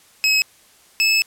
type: tone pair in turn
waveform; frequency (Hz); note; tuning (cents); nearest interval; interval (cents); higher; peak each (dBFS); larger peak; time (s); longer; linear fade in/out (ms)
25% pulse; 2563 / 2605; E7 / E7; -49 / -21; unison; 28; second; -10; neither; 0.24-0.42 / 1-1.22; second; 0
effects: white hiss -52 dBFS RMS until 1.26 s + low-pass 12000 Hz 12 dB/octave